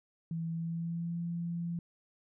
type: tone with pitch glide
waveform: sine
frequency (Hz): 164.81 to 170.43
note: E3 to F3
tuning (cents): 0 to -42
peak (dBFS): -33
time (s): 0.31-1.79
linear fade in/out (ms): 2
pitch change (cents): +58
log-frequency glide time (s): 0.51-1.18
effects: none